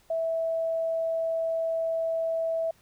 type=tone; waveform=sine; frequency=655 Hz; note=E5; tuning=11 cents flat; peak=-25 dBFS; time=0.1-2.71 s; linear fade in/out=5 ms; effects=pink hiss -62 dBFS RMS until 2.81 s